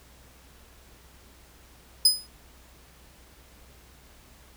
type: tone with exponential decay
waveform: sawtooth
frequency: 5020 Hz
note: D#8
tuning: 15 cents sharp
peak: -10 dBFS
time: 2.05-2.27 s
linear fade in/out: 5 ms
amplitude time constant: 46 ms
effects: added 62 Hz sine -55 dBFS peak until 4.56 s + pink hiss -55 dBFS RMS until 4.56 s